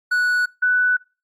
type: tone pair in turn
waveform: triangle / sine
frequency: 1474 / 1489.4 Hz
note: F#6 / F#6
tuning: -7 / +11 cents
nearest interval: unison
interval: 18 cents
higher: second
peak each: -14 dBFS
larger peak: neither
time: 0.11-0.46 / 0.62-0.97 s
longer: neither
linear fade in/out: 10 ms
effects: noise-tail reverb RT60 0.3 s tail -23 dB re dry + Opus 48 kbps